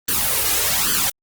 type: noise with flanger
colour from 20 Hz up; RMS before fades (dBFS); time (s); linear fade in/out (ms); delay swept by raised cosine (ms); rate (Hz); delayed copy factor
white; -19; 0.08-1.1; 5; 0.65 to 2.45; 1.2; +0.8
effects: Opus 24 kbps